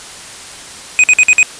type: tone bursts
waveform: square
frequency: 2500 Hz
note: D#7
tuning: 8 cents sharp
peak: -5 dBFS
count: 5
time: 0.99-1.429 s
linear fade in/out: 0 ms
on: 47 ms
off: 51 ms
effects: white hiss -31 dBFS RMS until 1.59 s + resampled to 22050 Hz